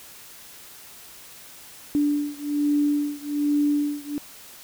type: beating tone pair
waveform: sine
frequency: 291.6 / 292.8 Hz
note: D4 / D4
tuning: -12 / -5 cents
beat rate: 1.2 Hz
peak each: -23 / -24 dBFS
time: 1.95-4.18 s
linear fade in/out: 0 ms
effects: white hiss -45 dBFS RMS until 4.63 s